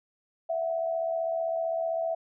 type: tone pair together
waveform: sine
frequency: 659.3 / 734.9 Hz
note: E5 / F#5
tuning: 0 / -12 cents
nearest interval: major second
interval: 188 cents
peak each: -27 / -35 dBFS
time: 0.49-2.15 s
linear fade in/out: 10 ms
effects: none